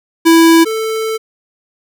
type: tone pair in turn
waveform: square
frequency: 329.6 / 442 Hz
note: E4 / A4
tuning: 0 / +8 cents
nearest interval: perfect fourth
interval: 508 cents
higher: second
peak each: -5 / -16 dBFS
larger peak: first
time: 0.25-0.65 / 0.65-1.18 s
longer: second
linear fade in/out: 20 ms
effects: none